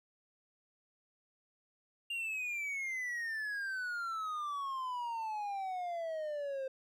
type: exponential sweep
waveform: triangle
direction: down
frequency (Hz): 2810 to 523.3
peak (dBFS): -34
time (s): 2.1-6.68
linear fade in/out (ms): 5
effects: none